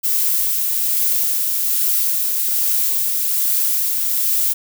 violet noise with tremolo, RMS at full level -17 dBFS, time 0.03-4.54 s, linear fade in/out 20 ms, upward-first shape sine, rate 1.2 Hz, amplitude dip 25%, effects none

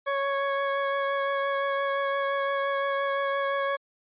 20% pulse tone with vibrato, 554.4 Hz, C#5, in tune, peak -20 dBFS, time 0.06-3.77 s, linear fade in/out 20 ms, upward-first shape triangle, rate 5.8 Hz, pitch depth 11 cents each way, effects resampled to 8000 Hz

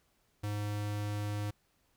square tone, 103.83 Hz, G#2, in tune, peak -34 dBFS, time 0.43-1.51 s, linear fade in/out 10 ms, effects pink hiss -73 dBFS RMS until 1.96 s

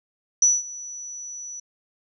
sine tone with ADSR envelope, 5920 Hz, F#8, in tune, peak -12 dBFS, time 0.42-1.6 s, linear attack 4 ms, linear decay 200 ms, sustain -21 dB, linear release 6 ms, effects none

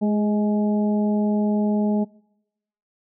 harmonic tone with a mistuned harmonic, 210 Hz, G#3, 19 cents sharp, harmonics 1 / 2 / 3 / 4, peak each -18 / -28 / -30 / -34 dBFS, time 0.01-2.05 s, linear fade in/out 20 ms, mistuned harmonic 2, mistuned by -25 cents, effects noise-tail reverb RT60 0.9 s tail -25 dB re dry

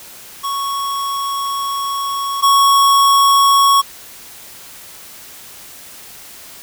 square tone pair in turn, 1108.7 / 1108.7 Hz, C#6 / C#6, 0 / 0 cents, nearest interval unison, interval 0 cents, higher neither, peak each -19 / -9 dBFS, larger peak second, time 0.43-2.42 / 2.42-3.82 s, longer first, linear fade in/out 20 ms, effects white hiss -37 dBFS RMS until 6.62 s

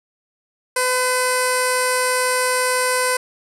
15% pulse tone with low-pass filter, 506 Hz, B4, 42 cents sharp, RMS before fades -19 dBFS, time 0.76-3.17 s, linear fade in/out 5 ms, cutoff 10000 Hz, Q 4.9, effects none

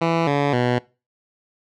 10% pulse tone with pitch steps, 166.1 / 142.94 / 123.01 Hz, E3 / D3 / B2, +13 / -47 / -6 cents, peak -9 dBFS, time 0.01-0.79 s, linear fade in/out 10 ms, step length 260 ms, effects noise-tail reverb RT60 0.3 s tail -22 dB re dry + low-pass 3000 Hz 12 dB/octave

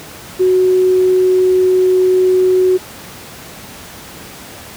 sine tone, 370 Hz, F#4, in tune, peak -8 dBFS, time 0.39-2.78 s, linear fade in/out 20 ms, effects pink hiss -33 dBFS RMS until 4.76 s + high-pass 80 Hz 12 dB/octave

